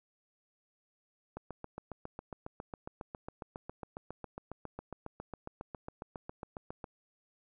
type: click train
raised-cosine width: 1 ms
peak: -27 dBFS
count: 41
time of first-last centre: 1.37-6.842 s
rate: 7.31 Hz
effects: none